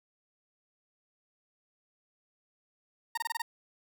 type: tone bursts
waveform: 30% pulse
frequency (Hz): 926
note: A#5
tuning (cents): -12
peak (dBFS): -28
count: 6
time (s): 3.15-3.42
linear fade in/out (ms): 5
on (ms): 25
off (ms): 24
effects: none